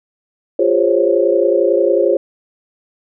sine chord, Db major seventh, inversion first, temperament equal with one note detuned, 349.2 / 404.9 / 523.3 / 554.4 Hz, F4 / Ab4 / C5 / Db5, 0 / -44 / 0 / 0 cents, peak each -16 dBFS, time 0.59-2.17 s, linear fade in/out 5 ms, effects none

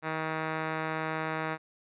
5% pulse tone, 158.4 Hz, D#3, 31 cents sharp, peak -19 dBFS, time 0.02-1.58 s, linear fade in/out 50 ms, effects resampled to 8000 Hz

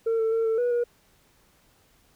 sine tone with pitch steps, 454.4 / 446 / 453.5 / 446.7 / 486.6 / 478.5 Hz, A#4 / A4 / A#4 / A4 / B4 / A#4, -44 / +23 / -48 / +26 / -26 / +45 cents, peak -19 dBFS, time 0.06-0.84 s, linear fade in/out 10 ms, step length 130 ms, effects tanh soft clip ceiling -20 dBFS + pink hiss -62 dBFS RMS until 2.15 s

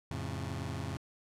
sawtooth chord, F augmented, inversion none, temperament just, 87.31 / 109.13 / 136.42 Hz, F2 / A2 / C#3, 0 / -14 / -27 cents, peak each -36 / -37 / -36 dBFS, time 0.11-0.97 s, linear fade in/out 0 ms, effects low-pass 10000 Hz 12 dB/octave

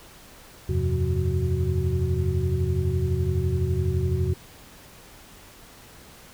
sine tone cluster, 82.5 / 94.4 / 128.2 / 175.8 / 370.6 Hz, E2 / F#2 / C3 / F3 / F#4, +2 / +35 / -35 / +12 / +3 cents, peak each -25 / -27 / -27 / -33 / -30 dBFS, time 0.69-4.34 s, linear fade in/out 5 ms, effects pink hiss -48 dBFS RMS until 6.33 s

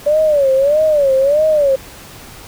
sine tone with vibrato, 576 Hz, D5, 34 cents flat, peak -9 dBFS, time 0.06-1.76 s, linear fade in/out 10 ms, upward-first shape sine, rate 1.6 Hz, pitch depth 150 cents each way, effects pink hiss -36 dBFS RMS until 2.47 s

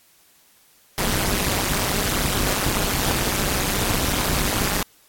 pink noise with amplitude modulation, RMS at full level -18 dBFS, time 0.98-4.83 s, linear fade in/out 2 ms, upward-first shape sine, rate 199 Hz, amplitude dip 95%, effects white hiss -56 dBFS RMS until 5.08 s + AAC 64 kbps

